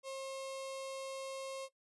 sawtooth tone with notch filter, 536 Hz, C5, 42 cents sharp, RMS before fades -43 dBFS, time 0.03-1.69 s, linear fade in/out 50 ms, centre 1600 Hz, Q 1.6, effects noise-tail reverb RT60 0.1 s tail -19 dB re dry + resampled to 24000 Hz

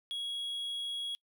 triangle tone, 3322 Hz, G#7, in tune, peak -33 dBFS, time 0.11-1.15 s, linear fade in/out 0 ms, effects noise-tail reverb RT60 0.1 s tail -26 dB re dry

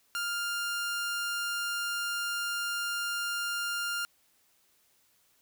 sawtooth tone, 1400 Hz, F6, 4 cents sharp, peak -27 dBFS, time 0.15-4.05 s, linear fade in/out 0 ms, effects white hiss -68 dBFS RMS until 5.41 s

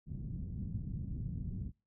white low-pass noise, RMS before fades -40 dBFS, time 0.06-1.72 s, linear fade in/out 50 ms, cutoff 180 Hz, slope 24 dB/octave, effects noise-tail reverb RT60 0.3 s tail -25 dB re dry

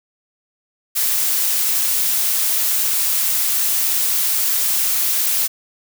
blue noise, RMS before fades -18 dBFS, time 0.95-5.48 s, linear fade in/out 20 ms, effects none

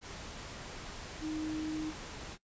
sine tone in noise, 311.1 Hz, D#4, in tune, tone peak -34 dBFS, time 1.2-1.93 s, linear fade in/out 50 ms, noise pink, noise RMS -45 dBFS, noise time 0.01-2.38 s, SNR +8 dB, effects noise-tail reverb RT60 0.1 s tail -20 dB re dry + resampled to 16000 Hz

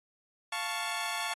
15% pulse chord, F augmented, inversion none, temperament equal, 698.5 / 880 / 1108.7 Hz, F5 / A5 / C#6, 0 / 0 / 0 cents, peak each -32 / -30 / -30 dBFS, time 0.52-1.34 s, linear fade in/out 5 ms, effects AAC 32 kbps

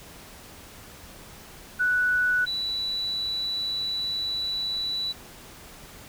sine tone pair in turn, 1480 / 3951 Hz, F#6 / B7, 0 / 0 cents, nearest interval octave + perfect fourth, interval 1700 cents, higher second, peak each -20 / -26 dBFS, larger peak first, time 1.79-2.46 / 2.46-5.13 s, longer second, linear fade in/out 20 ms, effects pink hiss -46 dBFS RMS until 6.08 s

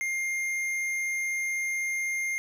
triangle tone with tanh clipping, 2116 Hz, C7, 19 cents sharp, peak -29 dBFS, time 0.01-2.38 s, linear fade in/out 0 ms, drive 15 dB, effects none

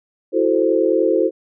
sine chord, F# half-diminished seventh, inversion third, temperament equal, 329.6 / 370 / 440 / 523.3 Hz, E4 / F#4 / A4 / C5, 0 / 0 / 0 / 0 cents, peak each -19 dBFS, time 0.32-1.31 s, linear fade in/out 50 ms, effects none

